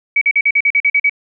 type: tone bursts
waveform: sine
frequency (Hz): 2272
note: C#7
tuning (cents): +42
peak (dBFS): -9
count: 10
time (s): 0.16-1.096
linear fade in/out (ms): 5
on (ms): 54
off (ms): 44
effects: none